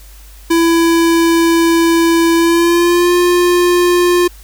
square tone with pitch glide, 333.4 to 353.2 Hz, E4 to F4, +20 to +20 cents, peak -9 dBFS, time 0.5-4.28 s, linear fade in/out 10 ms, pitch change +100 cents, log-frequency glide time 2.36-3.14 s, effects added 50 Hz sine -35 dBFS peak until 4.43 s + white hiss -43 dBFS RMS until 4.43 s

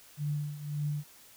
sine tone with tremolo, 147.5 Hz, D3, 8 cents sharp, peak -28 dBFS, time 0.17-1.04 s, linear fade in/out 50 ms, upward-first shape triangle, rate 1.8 Hz, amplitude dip 80%, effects white hiss -56 dBFS RMS until 1.36 s

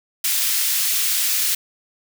white high-pass noise, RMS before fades -20 dBFS, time 0.24-1.55 s, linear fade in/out 5 ms, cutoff 2200 Hz, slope 12 dB/octave, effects none

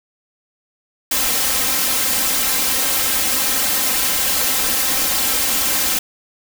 white noise with comb filter, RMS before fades -18 dBFS, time 1.11-5.99 s, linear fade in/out 5 ms, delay 3.8 ms, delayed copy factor +1, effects none

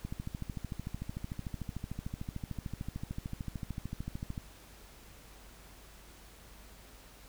click train, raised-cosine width 5 ms, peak -25 dBFS, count 59, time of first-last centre 0.05-4.378 s, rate 13.4 Hz, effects added 50 Hz sine -56 dBFS peak until 7.28 s + pink hiss -56 dBFS RMS until 7.28 s

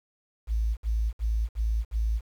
sine tone bursts, 55 Hz, A1, in tune, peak -23 dBFS, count 5, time 0.47-2.21 s, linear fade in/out 50 ms, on 300 ms, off 60 ms, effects 9-bit

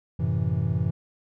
triangle chord, F# half-diminished seventh, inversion none, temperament equal, 92.5 / 110 / 130.81 / 164.81 Hz, F#2 / A2 / C3 / E3, 0 / 0 / 0 / 0 cents, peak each -26 dBFS, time 0.19-0.91 s, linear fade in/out 10 ms, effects none

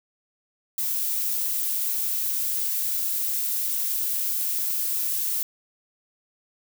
violet noise, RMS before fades -26 dBFS, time 0.78-5.43 s, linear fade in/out 2 ms, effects none

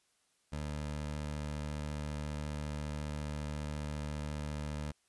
20% pulse tone, 74.6 Hz, D2, 28 cents sharp, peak -32 dBFS, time 0.52-4.92 s, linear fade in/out 10 ms, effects white hiss -74 dBFS RMS until 5.08 s + resampled to 24000 Hz

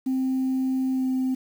sine tone with pitch glide, 261.6 to 259.3 Hz, C4 to C4, 0 to -15 cents, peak -20 dBFS, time 0.06-1.35 s, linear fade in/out 10 ms, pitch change -15 cents, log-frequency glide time 0.92-1.05 s, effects tanh soft clip ceiling -19 dBFS + 8-bit

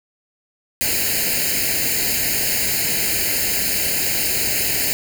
white noise with comb filter, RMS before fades -20 dBFS, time 0.81-4.93 s, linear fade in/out 0 ms, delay 0.43 ms, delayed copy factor +0.95, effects none

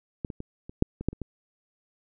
clicks, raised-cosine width 3 ms, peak -17 / -23 / -23 / -27 / -6 / -22 / -11 / -27 / -20 dBFS, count 9, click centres 0.248 / 0.302 / 0.404 / 0.695 / 0.824 / 1.01 / 1.086 / 1.13 / 1.217 s, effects none

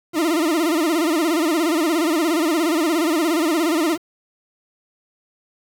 40% pulse tone with vibrato, 323.3 Hz, E4, 34 cents flat, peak -16 dBFS, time 0.13-3.98 s, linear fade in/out 50 ms, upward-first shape sine, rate 17 Hz, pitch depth 140 cents each way, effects 7-bit

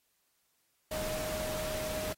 sine tone in noise, 622.3 Hz, D#5, in tune, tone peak -36 dBFS, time 0.91-2.13 s, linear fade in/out 5 ms, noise pink, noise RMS -39 dBFS, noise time 0.91-2.13 s, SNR 0 dB, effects white hiss -75 dBFS RMS until 2.17 s + AAC 48 kbps

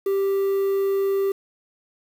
triangle tone with quantisation, 392 Hz, G4, in tune, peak -17 dBFS, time 0.06-1.32 s, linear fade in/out 5 ms, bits 7, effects none

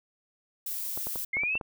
violet noise, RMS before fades -34 dBFS, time 0.66-1.25 s, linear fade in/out 5 ms
clicks, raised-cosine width 1 ms, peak -24 dBFS, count 7, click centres 0.975 / 1.07 / 1.158 / 1.369 / 1.435 / 1.554 / 1.612 s
sine linear sweep, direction up, 2093 to 2725 Hz, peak -26 dBFS, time 1.33-1.58 s, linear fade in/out 5 ms
effects none

